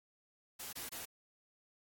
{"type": "noise bursts", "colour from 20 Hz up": "white", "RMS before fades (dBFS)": -45, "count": 3, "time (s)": [0.59, 1.056], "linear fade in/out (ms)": 10, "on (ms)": 140, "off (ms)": 23, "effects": ["AAC 64 kbps"]}